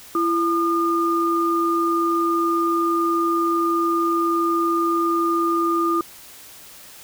sine tone pair together, 336.4 / 1215 Hz, E4 / D#6, +35 / -42 cents, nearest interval octave + minor seventh, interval 2223 cents, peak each -20 dBFS, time 0.15-6.01 s, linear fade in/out 2 ms, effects white hiss -43 dBFS RMS until 7.03 s

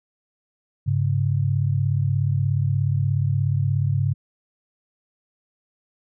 sine tone pair together, 101.4 / 138.2 Hz, G#2 / C#3, -41 / -5 cents, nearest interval perfect fourth, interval 536 cents, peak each -21 dBFS, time 0.86-4.14 s, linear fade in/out 20 ms, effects none

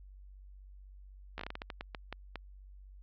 slowing click train, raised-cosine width 0.3 ms, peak -23 dBFS, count 13, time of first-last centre 1.38-2.357 s, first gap 14 ms, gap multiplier 1.29, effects added 48 Hz sine -50 dBFS peak until 3.02 s + low-pass 4000 Hz 12 dB/octave

